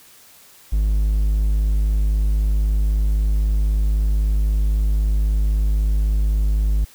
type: tone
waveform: triangle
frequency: 51.91 Hz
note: G#1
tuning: in tune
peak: -13 dBFS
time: 0.72-6.85 s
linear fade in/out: 10 ms
effects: white hiss -48 dBFS RMS until 6.94 s